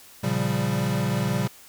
square chord, G half-diminished seventh, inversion first, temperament equal, 116.54 / 138.59 / 174.61 / 196 Hz, Bb2 / Db3 / F3 / G3, 0 / 0 / 0 / 0 cents, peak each -29 / -28 / -31 / -28 dBFS, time 0.23-1.48 s, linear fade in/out 10 ms, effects white hiss -49 dBFS RMS until 1.68 s

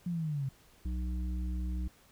sine linear sweep, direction down, 179 to 130.81 Hz, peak -31 dBFS, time 0.06-0.49 s, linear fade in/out 5 ms
harmonic tone, 61.74 Hz, B1, in tune, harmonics 1 / 3 / 5, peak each -32 / -42 / -47 dBFS, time 0.85-1.88 s, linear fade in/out 5 ms
effects pink hiss -62 dBFS RMS until 2.11 s

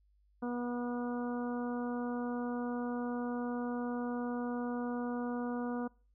harmonic tone, 242.7 Hz, B3, 30 cents flat, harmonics 1 / 2 / 3 / 4 / 5 / 6, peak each -35 / -41 / -45 / -47 / -49 / -51 dBFS, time 0.42-5.88 s, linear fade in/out 10 ms, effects noise-tail reverb RT60 0.4 s tail -25 dB re dry + added 50 Hz sine -66 dBFS peak until 6.14 s

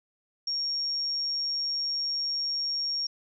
sine tone, 5550 Hz, F8, 12 cents flat, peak -27 dBFS, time 0.47-3.07 s, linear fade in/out 5 ms, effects none

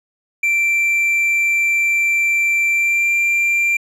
triangle tone with pitch glide, 2349 to 2369 Hz, D7 to D7, 0 to +14 cents, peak -12 dBFS, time 0.43-3.77 s, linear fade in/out 5 ms, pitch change +14 cents, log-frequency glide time 2.71-3.12 s, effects resampled to 32000 Hz

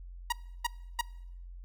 sawtooth tone bursts, 952 Hz, A#5, 36 cents sharp, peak -23 dBFS, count 3, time 0.3-1.012 s, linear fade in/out 5 ms, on 24 ms, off 320 ms, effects noise-tail reverb RT60 0.8 s tail -23 dB re dry + added 44 Hz sine -43 dBFS peak until 1.64 s

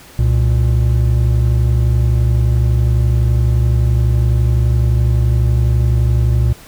triangle tone pair together, 66.28 / 118.1 Hz, C2 / A#2, +23 / +23 cents, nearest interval minor seventh, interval 1000 cents, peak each -11 dBFS, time 0.19-6.53 s, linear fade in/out 0 ms, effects pink hiss -40 dBFS RMS until 6.67 s

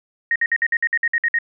sine tone bursts, 1864.7 Hz, A#6, in tune, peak -15 dBFS, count 11, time 0.31-1.387 s, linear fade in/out 2 ms, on 47 ms, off 56 ms, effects none

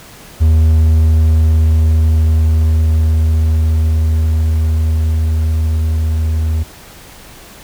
triangle tone with level ramp, 79.3 Hz, D#2, 33 cents sharp, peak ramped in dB -4 to -10 dBFS, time 0.4-6.64 s, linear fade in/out 20 ms, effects pink hiss -37 dBFS RMS until 7.63 s

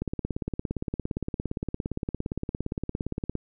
click train, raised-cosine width 3 ms, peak -16 dBFS, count 59, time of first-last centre 0.02-3.353 s, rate 17.4 Hz, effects none

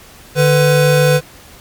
square tone pair together, 148.6 / 499.8 Hz, D3 / B4, +21 / +21 cents, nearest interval octave + major sixth, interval 2100 cents, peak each -12 dBFS, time 0.35-1.21 s, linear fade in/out 50 ms, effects pink hiss -40 dBFS RMS until 1.6 s + MP3 96 kbps

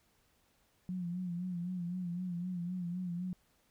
sine tone with vibrato, 177.8 Hz, F3, 31 cents sharp, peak -35 dBFS, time 0.89-3.33 s, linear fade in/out 0 ms, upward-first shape sine, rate 3.9 Hz, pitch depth 64 cents each way, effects pink hiss -72 dBFS RMS until 3.7 s

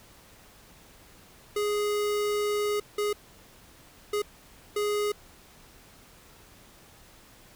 square tone bursts at uneven times, 415.4 Hz, G#4, in tune, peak -26 dBFS, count 4, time 1.56-2.8 / 2.98-3.13 / 4.13-4.22 / 4.76-5.12 s, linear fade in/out 5 ms, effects pink hiss -54 dBFS RMS until 7.55 s

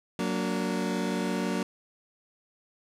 30% pulse chord, Gb augmented, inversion none, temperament just, 185 / 231.2 / 289.1 Hz, Gb3 / Bb3 / D4, 0 / -14 / -27 cents, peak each -28 / -29 / -31 dBFS, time 0.19-1.63 s, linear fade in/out 2 ms, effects low-pass 10000 Hz 12 dB/octave

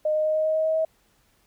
sine tone with pitch steps, 614 / 617.6 / 621.1 / 624.7 / 628.4 / 632 / 635.7 / 639.3 Hz, D#5 / D#5 / D#5 / D#5 / D#5 / D#5 / D#5 / D#5, -23 / -13 / -3 / +7 / +17 / +27 / +37 / +47 cents, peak -20 dBFS, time 0.05-0.85 s, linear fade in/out 5 ms, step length 100 ms, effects pink hiss -64 dBFS RMS until 1.46 s

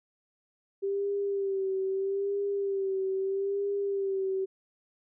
sine tone with vibrato, 392 Hz, G4, in tune, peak -27 dBFS, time 0.82-4.46 s, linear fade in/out 20 ms, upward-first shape sine, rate 0.78 Hz, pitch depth 44 cents each way, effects none

